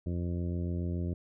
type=harmonic tone; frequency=87 Hz; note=F2; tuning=6 cents flat; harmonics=1 / 2 / 3 / 4 / 5 / 6 / 7; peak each=-32 / -36 / -41 / -42 / -50 / -51 / -51 dBFS; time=0.06-1.14 s; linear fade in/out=5 ms; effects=none